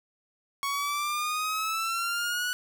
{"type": "exponential sweep", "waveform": "sawtooth", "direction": "up", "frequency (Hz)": [1108.7, 1480], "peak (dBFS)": -24, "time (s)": [0.63, 2.53], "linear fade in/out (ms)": 0, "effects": []}